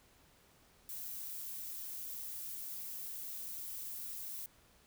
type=noise; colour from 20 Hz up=violet; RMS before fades=-44 dBFS; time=0.89-4.46 s; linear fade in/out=2 ms; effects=pink hiss -66 dBFS RMS until 4.86 s